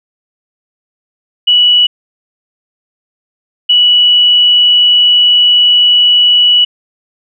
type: tone bursts at uneven times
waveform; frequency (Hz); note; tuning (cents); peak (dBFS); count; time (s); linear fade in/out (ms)
sine; 2943; F#7; -10; -4; 2; 1.47-1.87 / 3.69-6.65; 10
effects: none